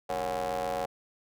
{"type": "ring-modulated tone", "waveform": "30% pulse", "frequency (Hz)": 86.9, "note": "F2", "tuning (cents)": -8, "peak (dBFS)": -24, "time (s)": [0.09, 0.86], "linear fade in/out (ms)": 10, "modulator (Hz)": 641, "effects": []}